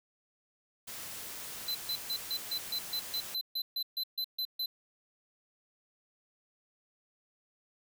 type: noise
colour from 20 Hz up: white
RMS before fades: -43 dBFS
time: 0.87-3.35 s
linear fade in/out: 10 ms
type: tone bursts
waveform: square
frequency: 4040 Hz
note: B7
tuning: 39 cents sharp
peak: -32 dBFS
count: 15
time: 1.68-4.66 s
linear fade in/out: 5 ms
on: 68 ms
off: 140 ms
effects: none